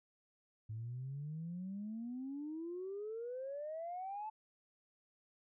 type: exponential sweep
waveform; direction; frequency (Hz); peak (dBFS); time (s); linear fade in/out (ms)
sine; up; 106.7 to 880; -40; 0.69-4.3; 10
effects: tanh soft clip ceiling -36 dBFS